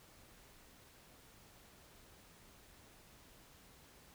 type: silence
effects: pink hiss -62 dBFS RMS until 4.14 s